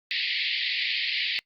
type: band-pass noise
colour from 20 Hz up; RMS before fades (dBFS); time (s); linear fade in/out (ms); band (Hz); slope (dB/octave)
pink; -28; 0.11-1.39; 0; 1900 to 4700; 96
effects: noise-tail reverb RT60 0.1 s tail -24 dB re dry + Opus 48 kbps